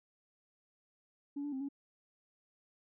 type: tone with pitch steps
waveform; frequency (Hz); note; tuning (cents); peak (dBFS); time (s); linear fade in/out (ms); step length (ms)
sine; 284.4 / 290.7 / 264.7 / 279.3; C#4 / D4 / C4 / C#4; +45 / -18 / +20 / +13; -35; 1.36-1.688; 10; 82
effects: tanh soft clip ceiling -33 dBFS